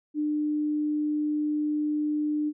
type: tone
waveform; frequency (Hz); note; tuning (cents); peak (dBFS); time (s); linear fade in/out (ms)
sine; 300; D4; +37; -24; 0.14-2.53; 50
effects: none